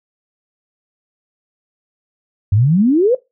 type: exponential sweep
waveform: sine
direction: up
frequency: 93.6 to 531 Hz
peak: -9 dBFS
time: 2.52-3.15 s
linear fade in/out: 5 ms
effects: noise-tail reverb RT60 0.2 s tail -19 dB re dry